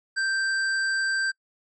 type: tone with hard clipping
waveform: triangle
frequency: 1568 Hz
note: G6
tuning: in tune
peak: -25 dBFS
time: 0.16-1.32 s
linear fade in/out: 20 ms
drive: 17 dB
effects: noise-tail reverb RT60 0.1 s tail -26 dB re dry + resampled to 22050 Hz